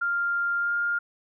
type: tone with pitch glide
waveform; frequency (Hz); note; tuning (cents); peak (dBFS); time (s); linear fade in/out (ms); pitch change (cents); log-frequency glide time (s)
sine; 1396.9 to 1408.2; F6 to F6; 0 to +14; -23; 0.01-0.99; 10; +14; 0.58-0.73
effects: none